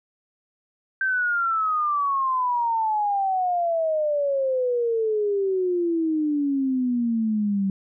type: exponential sweep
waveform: sine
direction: down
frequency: 1568 to 191.9 Hz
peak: -20 dBFS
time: 1.01-7.7 s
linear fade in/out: 2 ms
effects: none